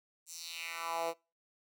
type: tone with high-pass filter sweep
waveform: 10% pulse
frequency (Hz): 166.6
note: E3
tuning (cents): +19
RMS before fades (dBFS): -39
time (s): 0.26-1.14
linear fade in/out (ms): 50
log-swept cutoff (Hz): 7800 to 470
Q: 2.5
effects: noise-tail reverb RT60 0.3 s tail -25 dB re dry